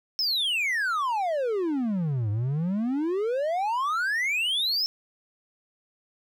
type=exponential two-way sweep; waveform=triangle; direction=down then up; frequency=5400 to 100.6 to 5400 Hz; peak=-22 dBFS; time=0.19-4.86 s; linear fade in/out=0 ms; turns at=2.3 s; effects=none